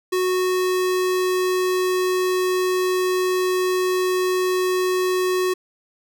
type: tone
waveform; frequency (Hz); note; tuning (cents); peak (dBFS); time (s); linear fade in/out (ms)
square; 368.1; F#4; -9; -19; 0.12-5.54; 10
effects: none